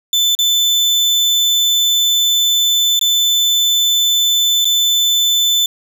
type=tone with dropouts; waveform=35% pulse; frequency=3520 Hz; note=A7; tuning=in tune; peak=-9 dBFS; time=0.13-5.66 s; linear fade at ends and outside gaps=2 ms; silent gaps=0.351-0.389 / 2.993-3.012 / 4.646-4.653 s; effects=none